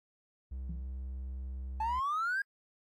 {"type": "tone", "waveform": "triangle", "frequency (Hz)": 64.8, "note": "C2", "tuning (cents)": -16, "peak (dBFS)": -35, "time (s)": [0.51, 2], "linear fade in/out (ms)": 10}
{"type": "tone with exponential decay", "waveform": "sine", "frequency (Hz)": 167.9, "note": "E3", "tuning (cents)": 32, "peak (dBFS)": -37, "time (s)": [0.69, 0.89], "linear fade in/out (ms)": 5, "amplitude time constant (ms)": 43}
{"type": "exponential sweep", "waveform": "triangle", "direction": "up", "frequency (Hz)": [858, 1646], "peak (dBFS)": -27, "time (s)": [1.8, 2.42], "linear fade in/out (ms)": 5}
{"effects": ["tanh soft clip ceiling -26 dBFS", "AAC 64 kbps"]}